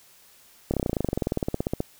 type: slowing click train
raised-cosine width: 2 ms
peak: -11 dBFS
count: 25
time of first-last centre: 0.71-1.804 s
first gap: 28 ms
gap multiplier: 1.04
effects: white hiss -55 dBFS RMS until 1.99 s